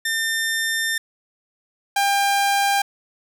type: tone pair in turn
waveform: sawtooth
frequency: 1800 / 798.6 Hz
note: A6 / G5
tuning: +39 / +32 cents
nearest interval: octave + major second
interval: 1407 cents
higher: first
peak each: -17 / -13 dBFS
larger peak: second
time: 0.05-0.98 / 1.96-2.82 s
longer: first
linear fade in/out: 5 ms
effects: none